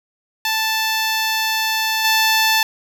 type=tone with level steps; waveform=10% pulse; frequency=880 Hz; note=A5; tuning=in tune; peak=-9 / -5 dBFS; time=0.45-2.63 s; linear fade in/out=2 ms; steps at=2.04 s; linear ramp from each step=10 ms; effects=none